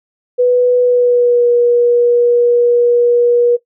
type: tone with pitch glide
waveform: sine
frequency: 493.9 to 480.4 Hz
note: B4 to B4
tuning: 0 to -48 cents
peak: -7 dBFS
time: 0.38-3.57 s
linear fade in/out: 20 ms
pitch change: -48 cents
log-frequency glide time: 0.81-1.48 s
effects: noise-tail reverb RT60 0.1 s tail -17 dB re dry